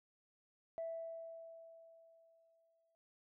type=tone with exponential decay; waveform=sine; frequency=659.3 Hz; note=E5; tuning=in tune; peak=-38 dBFS; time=0.78-2.95 s; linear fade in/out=0 ms; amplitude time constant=470 ms; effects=tanh soft clip ceiling -35 dBFS